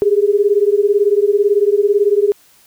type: beating tone pair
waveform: sine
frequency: 400 / 418 Hz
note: G4 / G#4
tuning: +35 / +11 cents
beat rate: 18 Hz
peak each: -13 dBFS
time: 0.02-2.32 s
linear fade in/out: 0 ms
effects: white hiss -50 dBFS RMS until 2.66 s